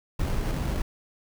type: noise with sample-and-hold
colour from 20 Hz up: brown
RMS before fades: -27 dBFS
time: 0.19-0.82 s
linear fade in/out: 5 ms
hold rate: 3675 Hz
effects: none